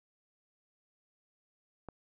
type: click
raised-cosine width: 1 ms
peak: -29 dBFS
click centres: 1.887 s
effects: none